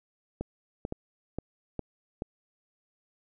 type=clicks; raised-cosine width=2 ms; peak=-19 dBFS; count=6; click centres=0.41 / 0.851 / 0.924 / 1.386 / 1.793 / 2.221 s; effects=none